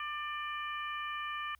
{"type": "harmonic tone", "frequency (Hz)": 595, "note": "D5", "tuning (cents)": 22, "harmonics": [2, 3, 4, 5], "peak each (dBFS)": [-38, -42, -44, -46], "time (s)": [0, 1.55], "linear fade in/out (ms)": 2, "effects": ["added 66 Hz sine -65 dBFS peak until 1.59 s", "white hiss -74 dBFS RMS until 1.59 s"]}